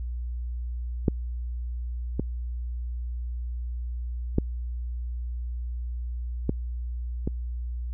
clicks, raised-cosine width 3 ms, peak -7 / -12 / -8 / -10 / -14 dBFS, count 5, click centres 1.082 / 2.196 / 4.384 / 6.494 / 7.275 s, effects added 60 Hz sine -29 dBFS peak until 7.93 s

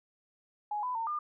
sine tone with pitch steps, 836 / 1000 / 908 / 1205 Hz, G#5 / B5 / A#5 / D6, +11 / +21 / -46 / +44 cents, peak -31 dBFS, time 0.71-1.19 s, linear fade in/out 5 ms, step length 120 ms, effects none

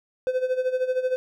triangle tone with tremolo, 511 Hz, C5, 41 cents flat, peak -17 dBFS, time 0.27-1.16 s, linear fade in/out 0 ms, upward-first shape sine, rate 13 Hz, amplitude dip 75%, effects none

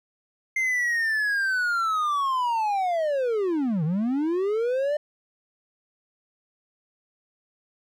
triangle linear two-way sweep, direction down then up, 2100 to 147.5 to 604 Hz, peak -20 dBFS, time 0.56-4.97 s, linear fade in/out 5 ms, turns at 3.84 s, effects none

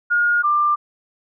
sine tone pair in turn, 1428 / 1189.1 Hz, F6 / D6, +38 / +21 cents, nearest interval minor third, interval 317 cents, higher first, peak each -14 dBFS, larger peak neither, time 0.1-0.43 / 0.43-0.76 s, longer neither, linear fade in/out 20 ms, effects none

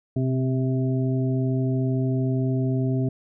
harmonic tone with a mistuned harmonic, 130.81 Hz, C3, in tune, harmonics 1 / 2 / 3 / 5, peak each -22 / -26 / -31 / -36 dBFS, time 0.16-3.09 s, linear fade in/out 5 ms, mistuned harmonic 1, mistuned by -30 cents, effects none

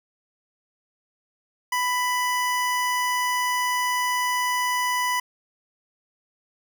25% pulse tone, 992 Hz, B5, 7 cents sharp, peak -18 dBFS, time 1.72-5.2 s, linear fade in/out 5 ms, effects none

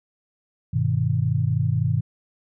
sine chord, G augmented, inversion none, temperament equal with one note detuned, 99.6 / 123.47 / 155.56 Hz, G2 / B2 / D#3, +28 / 0 / 0 cents, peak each -24 / -22 / -24 dBFS, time 0.73-2.01 s, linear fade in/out 10 ms, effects none

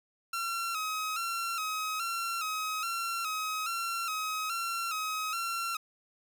sawtooth tone with vibrato, 1315 Hz, E6, 5 cents flat, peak -28 dBFS, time 0.33-5.77 s, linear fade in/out 5 ms, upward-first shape square, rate 1.2 Hz, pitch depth 62 cents each way, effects 9-bit

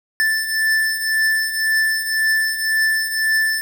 square beating tone pair, 1760 / 1761.9 Hz, A6 / A6, 0 / +2 cents, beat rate 1.9 Hz, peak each -24 / -18 dBFS, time 0.2-3.61 s, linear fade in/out 0 ms, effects 7-bit

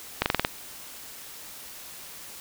slowing click train, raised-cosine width 0.3 ms, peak -5 dBFS, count 6, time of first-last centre 0.22-0.449 s, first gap 39 ms, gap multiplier 1.08, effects white hiss -43 dBFS RMS until 2.4 s

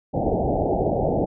white low-pass noise, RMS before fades -22 dBFS, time 0.13-1.26 s, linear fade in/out 20 ms, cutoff 800 Hz, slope 96 dB/octave, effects none

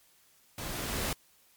pink noise with level ramp, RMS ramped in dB -39 to -31 dBFS, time 0.58-1.13 s, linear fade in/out 2 ms, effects white hiss -64 dBFS RMS until 1.56 s + MP3 96 kbps

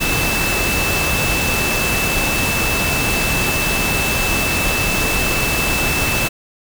sine tone in noise, 2637 Hz, E7, in tune, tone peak -20 dBFS, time 0-6.29 s, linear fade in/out 20 ms, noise pink, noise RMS -19 dBFS, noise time 0-6.29 s, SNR -4 dB, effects none

